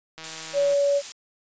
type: click train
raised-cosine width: 0.2 ms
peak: -22 dBFS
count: 90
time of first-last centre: 0.18-0.736 s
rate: 160 Hz
type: noise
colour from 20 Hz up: blue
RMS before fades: -32 dBFS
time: 0.24-1.12 s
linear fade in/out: 0 ms
type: tone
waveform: sine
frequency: 567 Hz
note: C#5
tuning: 39 cents sharp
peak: -18 dBFS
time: 0.53-1.02 s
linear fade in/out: 50 ms
effects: resampled to 16000 Hz